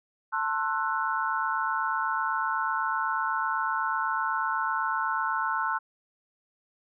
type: chord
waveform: sine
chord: F# half-diminished seventh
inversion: first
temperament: just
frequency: 888 / 1065.6 / 1332 / 1480 Hz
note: A5 / C6 / E6 / F#6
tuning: +16 / +31 / +18 / 0 cents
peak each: -31 dBFS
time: 0.32-5.79 s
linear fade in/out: 20 ms
effects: none